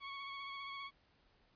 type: tone with vibrato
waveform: 20% pulse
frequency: 1108.7 Hz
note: C#6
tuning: in tune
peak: -39 dBFS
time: 0-0.91 s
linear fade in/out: 50 ms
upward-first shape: sine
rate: 15 Hz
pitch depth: 21 cents each way
effects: pink hiss -72 dBFS RMS until 1.55 s + resampled to 11025 Hz